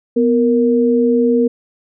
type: tone pair together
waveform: sine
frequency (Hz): 246.9 / 466.1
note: B3 / A#4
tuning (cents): 0 / 0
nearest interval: major seventh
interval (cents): 1100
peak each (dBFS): -13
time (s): 0.16-1.48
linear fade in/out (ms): 10
effects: none